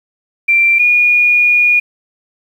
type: tone pair in turn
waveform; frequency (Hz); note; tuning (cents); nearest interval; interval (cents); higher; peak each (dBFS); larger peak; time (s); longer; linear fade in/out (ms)
sine; 2358 / 2440; D7 / D#7; +6 / -34; minor second; 60; second; -7; neither; 0.48-0.79 / 0.79-1.8; second; 10
effects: 7-bit